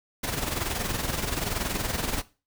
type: noise with amplitude modulation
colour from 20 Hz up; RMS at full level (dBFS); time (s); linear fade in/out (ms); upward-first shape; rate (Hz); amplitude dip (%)
pink; -27; 0.23-2.22; 10; sine; 21.1; 60
effects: noise-tail reverb RT60 0.3 s tail -17 dB re dry